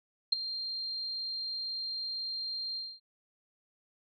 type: tone with ADSR envelope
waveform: sine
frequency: 4186 Hz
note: C8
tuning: in tune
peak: -19 dBFS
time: 0.32-3 s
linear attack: 9 ms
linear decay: 8 ms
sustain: -15 dB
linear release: 240 ms
effects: none